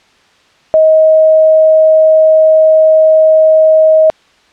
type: tone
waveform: sine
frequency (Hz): 631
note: D#5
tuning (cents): +24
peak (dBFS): -3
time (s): 0.74-4.1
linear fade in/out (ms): 0
effects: white hiss -48 dBFS RMS until 4.52 s + low-pass 4000 Hz 12 dB/octave